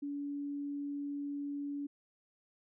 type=tone; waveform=sine; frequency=285.6 Hz; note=D4; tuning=48 cents flat; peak=-36 dBFS; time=0.02-1.87 s; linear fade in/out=10 ms; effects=none